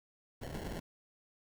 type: noise with sample-and-hold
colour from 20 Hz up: pink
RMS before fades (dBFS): -42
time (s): 0.41-0.8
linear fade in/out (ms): 10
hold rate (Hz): 1225
effects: none

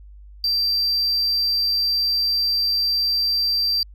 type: tone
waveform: sine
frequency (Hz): 4699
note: D8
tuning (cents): 0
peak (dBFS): -15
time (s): 0.44-3.83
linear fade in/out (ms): 2
effects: tanh soft clip ceiling -17 dBFS + added 50 Hz sine -40 dBFS peak until 3.94 s

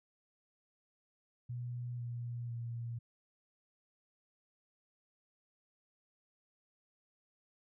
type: tone with pitch steps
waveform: sine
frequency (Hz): 121.8 / 119.64 / 117.52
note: B2 / A#2 / A#2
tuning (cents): -24 / +45 / +14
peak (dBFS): -38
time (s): 1.49-2.99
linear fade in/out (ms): 10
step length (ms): 500
effects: none

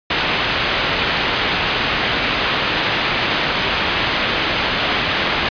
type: low-pass noise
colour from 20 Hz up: white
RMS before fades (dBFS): -19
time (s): 0.1-5.49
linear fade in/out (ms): 5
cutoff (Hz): 3500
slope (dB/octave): 24
effects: resampled to 11025 Hz

